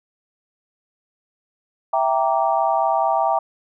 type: chord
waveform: sine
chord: E half-diminished seventh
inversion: none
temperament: equal with one note detuned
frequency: 659.3 / 784 / 932.3 / 1164.5 Hz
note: E5 / G5 / Bb5 / D6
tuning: 0 / 0 / 0 / -15 cents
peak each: -21 / -20 / -22 / -26 dBFS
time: 1.93-3.39 s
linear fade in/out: 5 ms
effects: none